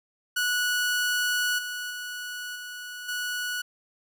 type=tone with level steps; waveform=sawtooth; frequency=1470 Hz; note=F#6; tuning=12 cents flat; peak=-20 / -28 / -30 / -33 / -25 dBFS; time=0.36-3.62 s; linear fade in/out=10 ms; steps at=1.58 / 1.9 / 2.55 / 3.08 s; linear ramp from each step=10 ms; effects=none